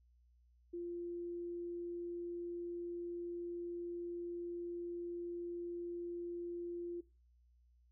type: tone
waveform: sine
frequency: 346.5 Hz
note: F4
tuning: 14 cents flat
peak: -40 dBFS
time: 0.73-7.01 s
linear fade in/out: 10 ms
effects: noise-tail reverb RT60 0.3 s tail -19 dB re dry + added 60 Hz sine -66 dBFS peak until 7.91 s